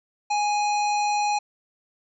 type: harmonic tone with a mistuned harmonic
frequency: 830.6 Hz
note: G#5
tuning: in tune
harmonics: 1 / 3 / 5 / 7 / 9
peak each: -21 / -31 / -35 / -38 / -40 dBFS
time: 0.3-1.39 s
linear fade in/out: 10 ms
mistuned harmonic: 9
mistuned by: -66 cents
effects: none